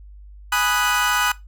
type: chord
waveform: 30% pulse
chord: G# minor seventh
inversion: none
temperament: equal with one note detuned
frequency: 830.6 / 984.9 / 1244.5 / 1480 Hz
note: G#5 / B5 / D#6 / F#6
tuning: 0 / -5 / 0 / 0 cents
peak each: -24 / -22 / -20 / -18 dBFS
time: 0.52-1.32 s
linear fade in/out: 5 ms
effects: noise-tail reverb RT60 0.2 s tail -19 dB re dry + added 50 Hz sine -39 dBFS peak until 1.47 s